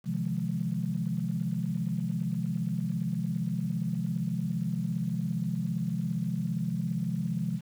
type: chord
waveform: sine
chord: F minor seventh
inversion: second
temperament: just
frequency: 130.96 / 157.15 / 174.61 / 209.5 Hz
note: C3 / Eb3 / F3 / Ab3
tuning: +2 / +18 / 0 / +15 cents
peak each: -34 / -35 / -31 / -34 dBFS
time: 0.04-7.61 s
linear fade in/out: 50 ms
effects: tanh soft clip ceiling -17 dBFS + 9-bit